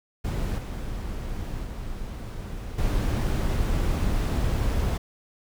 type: noise with level steps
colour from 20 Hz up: brown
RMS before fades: -27 / -32 / -34 / -24 dBFS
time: 0.24-4.98 s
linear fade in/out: 10 ms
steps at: 0.58 / 1.64 / 2.78 s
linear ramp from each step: 5 ms
effects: none